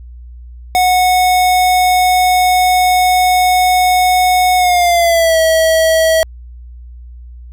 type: tone with pitch glide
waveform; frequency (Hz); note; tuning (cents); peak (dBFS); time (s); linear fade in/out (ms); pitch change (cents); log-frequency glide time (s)
square; 733 to 645.5; F#5 to E5; -16 to -37; -9; 0.75-6.23; 0; -221; 4.57-5.39
effects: added 60 Hz sine -30 dBFS peak until 7.52 s